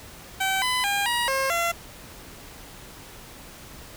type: tone with pitch steps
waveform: 15% pulse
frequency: 769 / 1006 / 805 / 955 / 536 / 682 Hz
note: G5 / B5 / G5 / A#5 / C5 / F5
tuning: -33 / +32 / +46 / +42 / +42 / -41 cents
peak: -16 dBFS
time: 0.4-1.72 s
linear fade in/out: 10 ms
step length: 220 ms
effects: pink hiss -44 dBFS RMS until 3.96 s